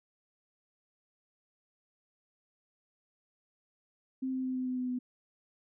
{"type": "tone with pitch steps", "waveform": "sine", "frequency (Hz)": [261.6, 259.6, 257.7, 255.8, 253.9, 252, 250.1], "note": ["C4", "C4", "C4", "C4", "B3", "B3", "B3"], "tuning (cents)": [0, -13, -26, -39, 48, 35, 22], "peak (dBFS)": -31, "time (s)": [4.22, 4.99], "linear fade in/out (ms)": 10, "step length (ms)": 110, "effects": []}